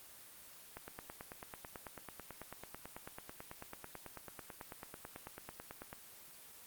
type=click train; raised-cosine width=0.5 ms; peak=-30 dBFS; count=48; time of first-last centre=0.77-5.929 s; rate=9.11 Hz; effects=white hiss -56 dBFS RMS until 6.66 s + Opus 24 kbps